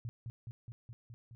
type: tone with echo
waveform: sine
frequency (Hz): 116.54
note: A#2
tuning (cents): 0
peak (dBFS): -37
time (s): 0.05-0.09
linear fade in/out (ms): 0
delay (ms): 210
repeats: 6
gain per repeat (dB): -2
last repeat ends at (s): 1.35
effects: none